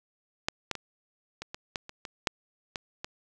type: clicks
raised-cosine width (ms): 0.2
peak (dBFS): -9 / -12 / -19 / -20 / -20 / -14 / -25 / -21 / -7 / -16 / -18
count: 11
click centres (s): 0.485 / 0.713 / 0.753 / 1.42 / 1.545 / 1.758 / 1.894 / 2.052 / 2.272 / 2.758 / 3.045
effects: none